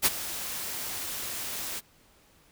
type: noise with ADSR envelope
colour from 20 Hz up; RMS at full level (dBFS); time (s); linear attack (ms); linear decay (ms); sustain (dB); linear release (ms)
white; -20; 0.02-1.81; 40; 29; -15; 30
effects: pink hiss -61 dBFS RMS until 2.51 s